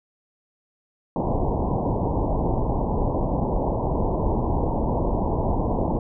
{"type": "low-pass noise", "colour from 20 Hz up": "pink", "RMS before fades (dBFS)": -23, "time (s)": [1.16, 5.99], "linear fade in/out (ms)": 2, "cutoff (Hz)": 1000, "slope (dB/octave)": 96, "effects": []}